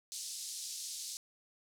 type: band-pass noise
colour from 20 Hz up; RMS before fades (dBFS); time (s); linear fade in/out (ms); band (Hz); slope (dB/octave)
pink; -43; 0.12-1.17; 0; 4400 to 10000; 24
effects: none